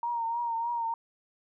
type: tone with vibrato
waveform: sine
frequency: 932.3 Hz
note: A#5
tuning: in tune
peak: -28 dBFS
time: 0.03-0.94 s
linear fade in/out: 2 ms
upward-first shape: triangle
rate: 3.3 Hz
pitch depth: 50 cents each way
effects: none